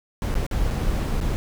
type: noise with dropouts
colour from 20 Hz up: brown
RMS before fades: -23 dBFS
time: 0.22-1.36 s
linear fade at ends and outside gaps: 0 ms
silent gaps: 0.341-0.353 / 0.465-0.512 / 0.704-0.709 / 1.203-1.212 s
effects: none